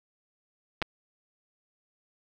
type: clicks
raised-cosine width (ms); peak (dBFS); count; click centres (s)
0.3; -13; 2; 0.818 / 0.824
effects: none